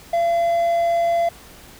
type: tone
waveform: triangle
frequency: 681 Hz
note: F5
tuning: 44 cents flat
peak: -14 dBFS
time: 0.13-1.29 s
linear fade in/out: 5 ms
effects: pink hiss -44 dBFS RMS until 1.79 s